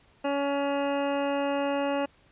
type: harmonic tone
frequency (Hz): 281.4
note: C#4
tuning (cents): +26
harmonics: 1 / 2 / 3 / 4 / 5 / 6 / 7 / 9 / 10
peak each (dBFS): -30 / -28 / -33 / -39 / -41 / -44 / -46 / -43 / -42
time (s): 0.24-2.06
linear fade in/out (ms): 10
effects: pink hiss -61 dBFS RMS until 2.31 s + resampled to 8000 Hz